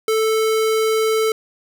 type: tone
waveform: square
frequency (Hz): 440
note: A4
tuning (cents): 0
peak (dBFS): -16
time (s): 0.08-1.32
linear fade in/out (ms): 2
effects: none